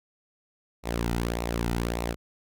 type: tone with flanger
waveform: sawtooth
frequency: 58.27 Hz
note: A#1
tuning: in tune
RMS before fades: -29 dBFS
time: 0.83-2.16 s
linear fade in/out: 50 ms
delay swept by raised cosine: 0.62 to 1.82 ms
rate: 1.7 Hz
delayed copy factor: -0.6
effects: none